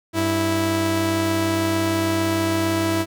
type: tone pair together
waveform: sawtooth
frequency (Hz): 97.57 / 328.2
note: G2 / E4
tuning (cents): -8 / -8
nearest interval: octave + major sixth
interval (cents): 2100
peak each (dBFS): -21 / -16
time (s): 0.13-3.06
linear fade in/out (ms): 50
effects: none